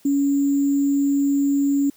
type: tone with sample-and-hold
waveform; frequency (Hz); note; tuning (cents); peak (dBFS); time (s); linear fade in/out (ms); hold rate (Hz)
sine; 280.6; C#4; +21; -16; 0.05-1.9; 5; 7350
effects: white hiss -55 dBFS RMS until 1.96 s